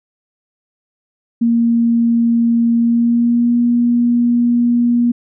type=tone with pitch glide; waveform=sine; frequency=233.1 to 239.2 Hz; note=A#3 to A#3; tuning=0 to +45 cents; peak=-10 dBFS; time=1.41-5.12 s; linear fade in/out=10 ms; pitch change=+45 cents; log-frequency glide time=2.77-3.58 s; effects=none